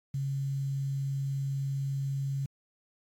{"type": "tone with quantisation", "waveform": "sine", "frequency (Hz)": 137.3, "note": "C#3", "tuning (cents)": -16, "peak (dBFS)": -29, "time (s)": [0.14, 2.46], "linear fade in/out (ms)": 5, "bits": 9, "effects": ["AAC 64 kbps"]}